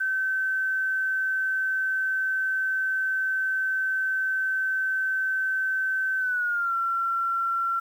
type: tone with pitch glide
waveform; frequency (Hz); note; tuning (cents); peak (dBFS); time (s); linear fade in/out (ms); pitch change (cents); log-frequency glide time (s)
sine; 1537 to 1361.4; G6 to F6; -35 to -45; -23; 0-7.8; 10; -210; 6.18-6.73
effects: 9-bit